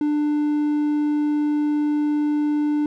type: tone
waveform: triangle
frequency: 297.1 Hz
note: D4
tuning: 20 cents sharp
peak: -16 dBFS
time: 0.01-2.86 s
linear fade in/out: 2 ms
effects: none